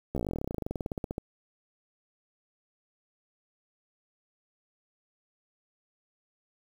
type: slowing click train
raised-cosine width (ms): 2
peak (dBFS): -19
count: 30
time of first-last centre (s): 0.15-1.181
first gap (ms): 14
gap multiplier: 1.06
effects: 8-bit